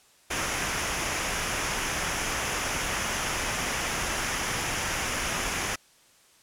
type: noise with comb filter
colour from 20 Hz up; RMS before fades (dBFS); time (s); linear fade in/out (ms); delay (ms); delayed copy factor
pink; -29; 0.3-5.76; 10; 0.24; -0.55
effects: white hiss -59 dBFS RMS until 6.42 s + low-pass 10000 Hz 12 dB/octave